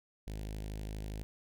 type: tone with notch filter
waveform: sawtooth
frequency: 52.4 Hz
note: G#1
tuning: 16 cents sharp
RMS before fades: -41 dBFS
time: 0.27-1.23 s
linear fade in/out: 0 ms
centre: 1200 Hz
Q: 0.84
effects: none